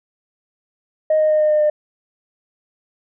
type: tone with pitch steps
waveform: sine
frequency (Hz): 622.3 / 618.4 / 614.4 / 610.6 / 606.7 / 602.8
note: D#5 / D#5 / D#5 / D#5 / D#5 / D5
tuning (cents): 0 / -11 / -22 / -33 / -44 / +45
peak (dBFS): -11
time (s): 1.1-1.7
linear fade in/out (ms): 5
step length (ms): 100
effects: tanh soft clip ceiling -9 dBFS